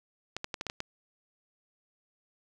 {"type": "clicks", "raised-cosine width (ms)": 0.2, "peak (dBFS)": -17, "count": 7, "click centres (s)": [0.366, 0.444, 0.542, 0.611, 0.667, 0.699, 0.804], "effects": []}